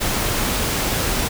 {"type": "noise", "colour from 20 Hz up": "pink", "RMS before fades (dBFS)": -21, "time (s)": [0, 1.29], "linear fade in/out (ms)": 20, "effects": []}